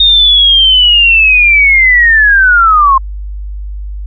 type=linear sweep; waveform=sine; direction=down; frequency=3700 to 1046.5 Hz; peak=-3 dBFS; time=0-2.98 s; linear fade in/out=5 ms; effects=added 50 Hz sine -18 dBFS peak until 4.06 s